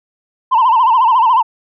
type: tone with vibrato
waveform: sine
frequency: 961 Hz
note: B5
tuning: 48 cents flat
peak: -6 dBFS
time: 0.51-1.43 s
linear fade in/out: 20 ms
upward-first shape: sine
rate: 14 Hz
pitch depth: 150 cents each way
effects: tanh soft clip ceiling -5 dBFS